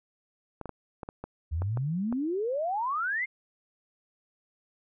clicks, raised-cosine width 1 ms, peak -23 dBFS, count 9, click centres 0.613 / 0.657 / 0.693 / 1.032 / 1.089 / 1.24 / 1.62 / 1.773 / 2.126 s
sine exponential sweep, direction up, 73.9 to 2163 Hz, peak -27 dBFS, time 1.51-3.26 s, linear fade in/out 20 ms
effects none

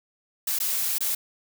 blue noise with dropouts, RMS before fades -26 dBFS, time 0.47-1.15 s, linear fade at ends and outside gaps 5 ms, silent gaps 0.588-0.601 / 0.984-1.006 s, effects none

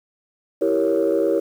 sine chord, E diminished seventh, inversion none, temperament equal, 329.6 / 392 / 466.2 / 554.4 Hz, E4 / G4 / Bb4 / Db5, 0 / 0 / 0 / 0 cents, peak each -21 dBFS, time 0.61-1.4 s, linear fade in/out 10 ms, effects tanh soft clip ceiling -10 dBFS + 8-bit

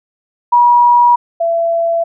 sine tone pair in turn, 963 / 671.4 Hz, B5 / E5, -44 / +32 cents, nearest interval tritone, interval 624 cents, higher first, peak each -5 / -11 dBFS, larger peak first, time 0.52-1.16 / 1.4-2.04 s, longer neither, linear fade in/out 10 ms, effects none

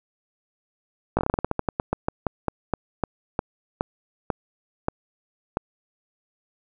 slowing click train, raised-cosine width 1 ms, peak -8 dBFS, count 24, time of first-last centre 1.17-5.571 s, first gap 18 ms, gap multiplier 1.18, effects none

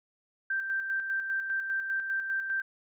sine tone with tremolo, 1568 Hz, G6, in tune, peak -27 dBFS, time 0.5-2.62 s, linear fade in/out 5 ms, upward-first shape square, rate 5 Hz, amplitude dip 45%, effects none

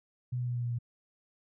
sine tone with pitch steps, 124.2 / 123.13 / 122.07 / 121.01 / 119.97 / 118.93 Hz, B2 / B2 / B2 / B2 / B2 / A#2, +10 / -5 / -20 / -35 / -50 / +35 cents, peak -30 dBFS, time 0.32-0.788 s, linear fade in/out 10 ms, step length 78 ms, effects none

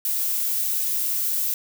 violet noise, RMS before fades -24 dBFS, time 0.05-1.54 s, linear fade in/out 2 ms, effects none

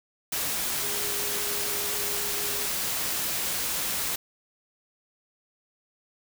sine tone in noise, 410 Hz, G#4, 22 cents flat, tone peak -39 dBFS, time 0.82-2.66 s, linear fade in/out 5 ms, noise white, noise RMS -29 dBFS, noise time 0.32-4.16 s, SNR -13 dB, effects none

